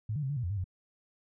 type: tone with pitch steps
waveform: sine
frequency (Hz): 107.8 / 149.7 / 133.3 / 145.1 / 122.3 / 87.1 / 102.5 / 91.9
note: A2 / D3 / C3 / D3 / B2 / F2 / G#2 / F#2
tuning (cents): -35 / +33 / +33 / -21 / -16 / -4 / -22 / -11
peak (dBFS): -30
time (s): 0.09-0.642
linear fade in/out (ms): 5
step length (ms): 69
effects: none